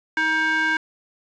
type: tone with band-pass filter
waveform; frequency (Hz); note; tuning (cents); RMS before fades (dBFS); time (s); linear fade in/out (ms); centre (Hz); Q
square; 316.5; D#4; +30; -21; 0.17-0.77; 2; 1700; 3.8
effects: resampled to 16000 Hz + 7-bit